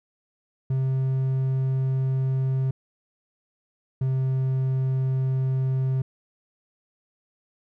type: tone pair in turn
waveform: triangle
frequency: 132.2 / 131.59 Hz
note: C3 / C3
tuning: +18 / +10 cents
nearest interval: unison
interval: 8 cents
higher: first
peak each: -19 dBFS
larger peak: neither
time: 0.7-2.71 / 4.01-6.02 s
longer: neither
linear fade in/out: 5 ms
effects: none